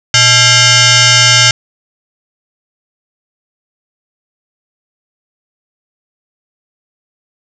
sine tone with frequency modulation, 1607 Hz, G6, 43 cents sharp, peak -4 dBFS, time 0.14-1.51 s, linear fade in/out 2 ms, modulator 744 Hz, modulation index 6.7, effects none

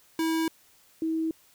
square / sine tone pair in turn, 323.9 / 322 Hz, E4 / E4, -30 / -41 cents, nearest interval unison, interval 11 cents, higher first, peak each -25 dBFS, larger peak neither, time 0.19-0.48 / 1.02-1.31 s, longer neither, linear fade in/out 2 ms, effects white hiss -60 dBFS RMS until 1.54 s

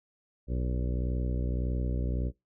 harmonic tone with a mistuned harmonic, 61.74 Hz, B1, in tune, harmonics 1 / 2 / 3 / 4 / 5 / 6 / 7 / 8 / 9, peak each -29 / -35 / -39 / -41 / -43 / -45 / -46 / -47 / -48 dBFS, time 0.47-2.32 s, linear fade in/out 50 ms, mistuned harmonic 9, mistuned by +39 cents, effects noise-tail reverb RT60 0.2 s tail -23 dB re dry

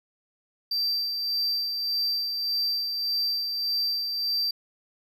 triangle tone with tremolo, 4686 Hz, D8, 5 cents flat, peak -22 dBFS, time 0.71-4.51 s, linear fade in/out 5 ms, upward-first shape sine, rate 1.7 Hz, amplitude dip 40%, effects none

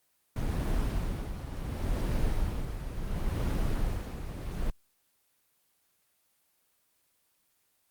brown noise with tremolo, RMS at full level -28 dBFS, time 0.36-4.7 s, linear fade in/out 2 ms, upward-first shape sine, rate 0.7 Hz, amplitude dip 60%, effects white hiss -72 dBFS RMS until 7.9 s + Opus 24 kbps

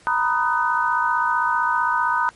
sine chord, B major seventh, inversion third, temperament equal with one note detuned, 932.3 / 987.8 / 1244.5 / 1504.1 Hz, A#5 / B5 / D#6 / F#6, 0 / 0 / 0 / +28 cents, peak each -23 dBFS, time 0.07-2.29 s, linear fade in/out 0 ms, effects pink hiss -51 dBFS RMS until 2.35 s + MP3 48 kbps

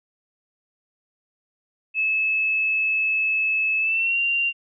sine tone with pitch glide, 2600 to 2771 Hz, E7 to F7, -24 to -14 cents, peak -19 dBFS, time 1.94-4.53 s, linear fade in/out 50 ms, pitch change +110 cents, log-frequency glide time 3.79-4.19 s, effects none

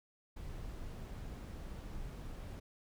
brown noise, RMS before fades -45 dBFS, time 0.36-2.6 s, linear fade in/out 10 ms, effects none

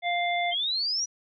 harmonic tone, 698.5 Hz, F5, in tune, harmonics 1 / 3 / 5, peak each -26 / -29 / -34 dBFS, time 0.02-0.55 s, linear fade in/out 50 ms
sine exponential sweep, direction up, 3100 to 5920 Hz, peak -25 dBFS, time 0.51-1.06 s, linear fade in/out 20 ms
effects none

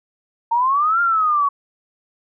sine exponential two-way sweep, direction up then down, 910 to 1409 to 1111 Hz, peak -14 dBFS, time 0.51-1.49 s, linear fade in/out 10 ms, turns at 1.01 s, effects none

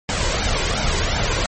pink noise with flanger, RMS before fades -20 dBFS, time 0.09-1.46 s, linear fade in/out 0 ms, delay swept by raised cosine 1.3 to 2.05 ms, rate 2.8 Hz, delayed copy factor +0.55, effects MP3 32 kbps

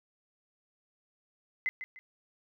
sine tone with echo, 2040 Hz, C7, 44 cents flat, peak -27 dBFS, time 1.66-1.69 s, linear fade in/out 0 ms, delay 150 ms, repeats 2, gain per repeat -10 dB, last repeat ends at 1.99 s, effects none

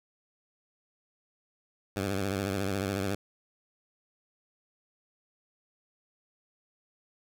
10% pulse tone with vibrato, 97.8 Hz, G2, 4 cents flat, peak -21 dBFS, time 1.96-3.15 s, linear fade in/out 5 ms, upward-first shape sine, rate 14 Hz, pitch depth 85 cents each way, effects none

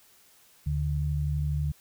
sine tone pair together, 74.68 / 146.8 Hz, D2 / D3, +30 / 0 cents, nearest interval octave, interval 1170 cents, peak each -28 dBFS, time 0.66-1.72 s, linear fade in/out 10 ms, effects white hiss -59 dBFS RMS until 1.8 s

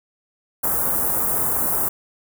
white band-stop noise, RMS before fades -21 dBFS, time 0.63-1.89 s, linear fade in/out 10 ms, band 1300 to 10000 Hz, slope 24 dB/octave, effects none

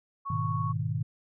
sine tone, 1108.7 Hz, C#6, in tune, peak -32 dBFS, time 0.25-0.73 s, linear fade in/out 20 ms
sine chord, G# minor, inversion none, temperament equal, 103.83 / 123.47 / 155.56 Hz, G#2 / B2 / D#3, 0 / 0 / 0 cents, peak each -32 dBFS, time 0.3-1.03 s, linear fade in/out 5 ms
effects none

